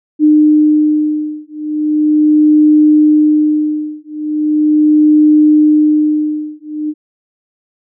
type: beating tone pair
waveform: sine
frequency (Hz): 303.2 / 303.59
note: D#4 / D#4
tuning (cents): -45 / -42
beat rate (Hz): 0.39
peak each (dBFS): -10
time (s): 0.19-6.94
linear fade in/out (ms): 50
effects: none